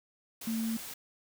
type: tone in noise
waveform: sine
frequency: 225.4 Hz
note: A3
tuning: 42 cents sharp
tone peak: -30 dBFS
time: 0.47-0.77 s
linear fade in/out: 5 ms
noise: white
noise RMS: -43 dBFS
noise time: 0.41-0.94 s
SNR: +10 dB
effects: none